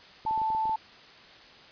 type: clicks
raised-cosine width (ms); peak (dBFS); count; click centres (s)
2; -31; 8; 0.252 / 0.31 / 0.377 / 0.417 / 0.503 / 0.549 / 0.655 / 0.695
type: tone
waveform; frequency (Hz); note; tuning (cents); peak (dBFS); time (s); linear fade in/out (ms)
sine; 880; A5; 0; -25; 0.26-0.76; 5
effects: white hiss -51 dBFS RMS until 1.71 s + resampled to 11025 Hz